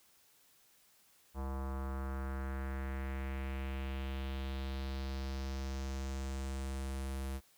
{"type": "tone with low-pass filter sweep", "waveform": "square", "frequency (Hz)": 67, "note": "C2", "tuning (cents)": 42, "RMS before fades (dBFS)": -39, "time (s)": [1.34, 7.41], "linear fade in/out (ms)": 50, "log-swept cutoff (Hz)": [990, 12000], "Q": 2.3, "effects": ["white hiss -67 dBFS RMS until 7.57 s"]}